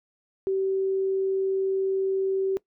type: tone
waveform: sine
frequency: 384.7 Hz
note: G4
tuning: 33 cents flat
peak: -22 dBFS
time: 0.47-2.57 s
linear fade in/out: 0 ms
effects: noise-tail reverb RT60 0.1 s tail -20 dB re dry